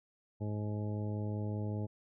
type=harmonic tone; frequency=105.2 Hz; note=G#2; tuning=23 cents sharp; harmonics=1 / 2 / 3 / 4 / 5 / 6 / 8; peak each=-35 / -41 / -45 / -47 / -49 / -51 / -53 dBFS; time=0.4-1.87 s; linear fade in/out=20 ms; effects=none